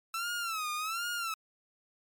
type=tone with vibrato; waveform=sawtooth; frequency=1318.5 Hz; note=E6; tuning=in tune; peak=-29 dBFS; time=0.14-1.34 s; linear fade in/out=2 ms; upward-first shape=sine; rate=1.3 Hz; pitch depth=140 cents each way; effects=MP3 96 kbps